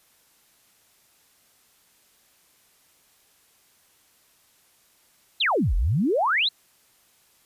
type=exponential two-way sweep; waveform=sine; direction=down then up; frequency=4290 to 38.78 to 4290 Hz; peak=-19 dBFS; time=5.4-6.49 s; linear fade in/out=10 ms; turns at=5.75 s; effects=white hiss -61 dBFS RMS until 7.45 s + resampled to 32000 Hz